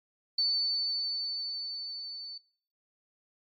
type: tone with level ramp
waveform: sine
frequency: 4506 Hz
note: C#8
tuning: 28 cents sharp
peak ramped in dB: -24 to -39 dBFS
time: 0.38-2.38 s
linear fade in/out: 5 ms
effects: noise-tail reverb RT60 0.6 s tail -26 dB re dry + AAC 32 kbps